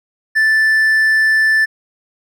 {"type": "tone", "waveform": "triangle", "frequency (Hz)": 1760, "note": "A6", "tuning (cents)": 0, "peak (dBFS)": -8, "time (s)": [0.35, 1.66], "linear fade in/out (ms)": 20, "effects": []}